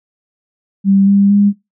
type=tone with pitch steps; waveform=sine; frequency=196 / 199.43 / 202.9 Hz; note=G3 / G3 / G#3; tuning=0 / +30 / -40 cents; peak=-7 dBFS; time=0.84-1.53 s; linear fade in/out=50 ms; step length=230 ms; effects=noise-tail reverb RT60 0.2 s tail -19 dB re dry